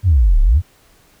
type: exponential two-way sweep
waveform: sine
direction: down then up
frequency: 103.83 to 32.7 to 97.6 Hz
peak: -7 dBFS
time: 0.03-0.62 s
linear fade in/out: 50 ms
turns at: 0.41 s
effects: tanh soft clip ceiling -3 dBFS + pink hiss -52 dBFS RMS until 1.2 s